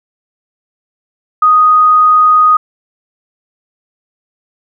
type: tone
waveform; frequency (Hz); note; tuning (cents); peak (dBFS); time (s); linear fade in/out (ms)
sine; 1244.5; D#6; 0; -4; 1.42-2.57; 5
effects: none